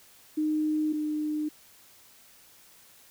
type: tone pair in turn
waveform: sine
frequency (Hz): 307.2 / 303.5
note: D#4 / D#4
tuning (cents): -22 / -43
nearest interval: unison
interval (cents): 21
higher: first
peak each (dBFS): -24 / -27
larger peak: first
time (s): 0.37-0.93 / 0.93-1.49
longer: neither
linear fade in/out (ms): 10
effects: white hiss -56 dBFS RMS until 3.1 s